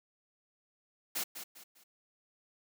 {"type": "noise with echo", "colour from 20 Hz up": "white", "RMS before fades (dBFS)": -35, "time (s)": [1.15, 1.24], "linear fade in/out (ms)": 10, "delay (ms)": 200, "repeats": 3, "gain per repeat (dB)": -9, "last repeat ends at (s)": 1.84, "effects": ["high-pass 200 Hz 12 dB/octave"]}